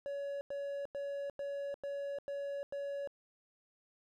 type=tone bursts; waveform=triangle; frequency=563 Hz; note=C#5; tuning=27 cents sharp; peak=-35 dBFS; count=7; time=0.06-3.074 s; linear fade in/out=0 ms; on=350 ms; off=94 ms; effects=none